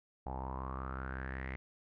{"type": "tone with low-pass filter sweep", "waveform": "sawtooth", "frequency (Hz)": 65.41, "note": "C2", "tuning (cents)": 0, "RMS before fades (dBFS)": -41, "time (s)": [0.26, 1.56], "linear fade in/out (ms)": 0, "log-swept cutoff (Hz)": [810, 2100], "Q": 7.6, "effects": []}